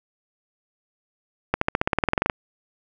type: accelerating click train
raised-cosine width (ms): 0.5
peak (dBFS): -4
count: 15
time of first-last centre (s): 1.54-2.298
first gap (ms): 74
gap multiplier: 0.95
effects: none